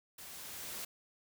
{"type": "noise with level ramp", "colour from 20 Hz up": "white", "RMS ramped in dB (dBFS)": [-50, -42], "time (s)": [0.18, 0.85], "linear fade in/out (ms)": 5, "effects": []}